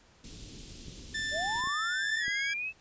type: band-stop noise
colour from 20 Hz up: pink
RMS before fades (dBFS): -46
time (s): 0.24-1.61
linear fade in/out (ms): 2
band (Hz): 380 to 3000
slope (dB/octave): 24
type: clicks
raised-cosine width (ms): 3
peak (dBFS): -33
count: 5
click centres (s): 0.883 / 1.557 / 1.639 / 1.673 / 2.281
type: tone with pitch glide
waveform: sawtooth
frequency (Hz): 1770 to 1642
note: A6 to G#6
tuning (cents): +10 to -20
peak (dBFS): -28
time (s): 1.14-2.54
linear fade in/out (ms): 10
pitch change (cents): -130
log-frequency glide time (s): 2.19-2.26
type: linear sweep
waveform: sine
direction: up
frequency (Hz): 564 to 2637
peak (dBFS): -32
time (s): 1.31-2.73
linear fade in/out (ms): 50
effects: pink hiss -61 dBFS RMS until 2.8 s + resampled to 16000 Hz